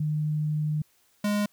sine / square tone pair in turn, 152.1 / 206.7 Hz, D#3 / G#3, -39 / -8 cents, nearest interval perfect fourth, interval 531 cents, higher second, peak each -24 dBFS, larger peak neither, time 0-0.82 / 1.24-1.46 s, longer first, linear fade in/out 5 ms, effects white hiss -65 dBFS RMS until 1.52 s

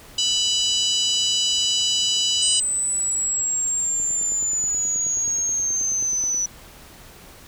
harmonic tone, 987.8 Hz, B5, in tune, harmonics 3 / 4 / 5 / 6 / 7 / 8, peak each -21 / -27 / -27 / -30 / -28 / -30 dBFS, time 0.18-2.6 s, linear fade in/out 5 ms
sine linear sweep, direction down, 8200 to 5920 Hz, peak -20 dBFS, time 2.42-6.46 s, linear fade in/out 5 ms
click train, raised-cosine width 2 ms, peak -28 dBFS, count 23, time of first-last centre 4-6.345 s, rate 9.38 Hz
effects pink hiss -45 dBFS RMS until 7.47 s

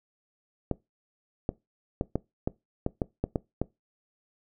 clicks, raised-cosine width 2 ms, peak -13 dBFS, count 10, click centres 0.713 / 1.491 / 2.011 / 2.156 / 2.475 / 2.864 / 3.018 / 3.24 / 3.358 / 3.616 s, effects noise-tail reverb RT60 0.2 s tail -21 dB re dry

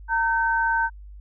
sine tone pair together, 915 / 1538.8 Hz, A#5 / G6, -32 / -33 cents, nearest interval major sixth, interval 899 cents, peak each -22 dBFS, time 0.08-0.9 s, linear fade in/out 50 ms, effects added 50 Hz sine -39 dBFS peak until 1.2 s

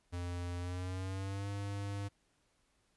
square tone with pitch glide, 88 to 100.5 Hz, F2 to G2, +14 to +44 cents, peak -38 dBFS, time 0.12-2.09 s, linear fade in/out 20 ms, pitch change +230 cents, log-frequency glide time 0.59-1.48 s, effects pink hiss -75 dBFS RMS until 2.96 s + resampled to 24000 Hz

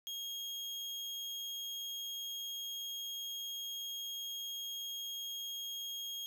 35% pulse tone, 3261 Hz, G#7, 32 cents flat, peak -38 dBFS, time 0.07-6.26 s, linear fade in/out 0 ms, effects none

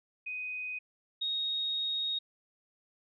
sine tone pair in turn, 2500 / 3746 Hz, D#7 / A#7, +8 / +8 cents, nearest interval perfect fifth, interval 700 cents, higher second, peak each -35 / -30 dBFS, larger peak second, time 0.26-0.79 / 1.21-2.19 s, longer second, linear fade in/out 10 ms, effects none

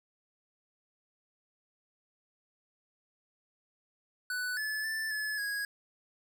square tone with pitch steps, 1490 / 1727 / 1764 / 1718 / 1654 Hz, F#6 / A6 / A6 / A6 / G#6, +12 / -33 / +4 / -42 / -8 cents, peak -33 dBFS, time 4.3-5.65 s, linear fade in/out 2 ms, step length 270 ms, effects none

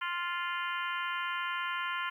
harmonic tone with a mistuned harmonic, 349.2 Hz, F4, in tune, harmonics 3 / 4 / 5 / 6 / 7 / 8 / 9, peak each -36 / -37 / -40 / -42 / -45 / -45 / -44 dBFS, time 0.01-2.1 s, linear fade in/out 10 ms, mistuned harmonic 9, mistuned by -45 cents, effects 11-bit

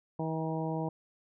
harmonic tone with a mistuned harmonic, 160.3 Hz, E3, 48 cents flat, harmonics 1 / 2 / 3 / 4 / 5 / 6, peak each -34 / -37 / -39 / -40 / -41 / -42 dBFS, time 0.19-0.89 s, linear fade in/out 5 ms, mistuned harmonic 6, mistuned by -19 cents, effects none

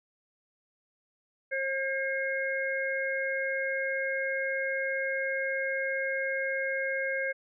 harmonic tone, 537 Hz, C5, 45 cents sharp, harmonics 1 / 3 / 4, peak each -32 / -32 / -34 dBFS, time 1.51-7.33 s, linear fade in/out 20 ms, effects none

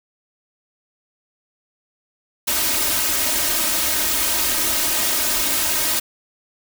white noise with comb filter, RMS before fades -20 dBFS, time 2.47-6 s, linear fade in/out 10 ms, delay 3.2 ms, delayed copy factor +0.85, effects none

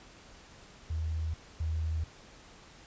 sine tone pair in turn, 79.8 / 79.8 Hz, D#2 / D#2, +44 / +44 cents, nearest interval unison, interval 0 cents, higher neither, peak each -30 / -29 dBFS, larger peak second, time 0.9-1.34 / 1.6-2.04 s, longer neither, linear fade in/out 5 ms, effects pink hiss -54 dBFS RMS until 2.86 s + resampled to 16000 Hz

